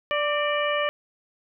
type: harmonic tone with a mistuned harmonic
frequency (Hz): 587.3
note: D5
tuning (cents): 0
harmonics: 1 / 2 / 3 / 4 / 5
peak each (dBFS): -25 / -28 / -30 / -31 / -32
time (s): 0.11-0.89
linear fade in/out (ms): 0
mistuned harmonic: 3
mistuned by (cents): +43
effects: none